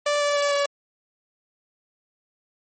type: tone with pitch steps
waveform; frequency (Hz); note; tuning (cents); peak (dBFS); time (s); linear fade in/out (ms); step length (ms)
sawtooth; 585 / 579.6 / 574.3 / 569; D5 / D5 / D5 / C#5; -7 / -23 / -39 / +45; -16; 0.06-0.66; 5; 150
effects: MP3 32 kbps